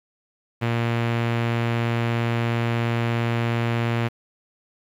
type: tone with low-pass filter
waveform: sawtooth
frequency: 117 Hz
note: A#2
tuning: 7 cents sharp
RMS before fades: -23 dBFS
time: 0.61-4.09 s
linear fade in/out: 20 ms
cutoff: 2600 Hz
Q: 1.7
effects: 8-bit